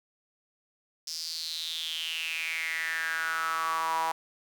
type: tone with high-pass filter sweep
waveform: sawtooth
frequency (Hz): 162.5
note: E3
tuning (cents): -24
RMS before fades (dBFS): -32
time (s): 1.07-4.12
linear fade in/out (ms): 5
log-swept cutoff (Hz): 5300 to 890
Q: 7.1
effects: none